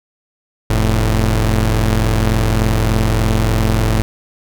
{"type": "tone pair together", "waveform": "sawtooth", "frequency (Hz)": [43.51, 110.2], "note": ["F1", "A2"], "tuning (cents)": [-6, 3], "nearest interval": "octave + major third", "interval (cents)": 1609, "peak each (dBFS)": -11, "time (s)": [0.7, 4.02], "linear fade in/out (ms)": 0, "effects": []}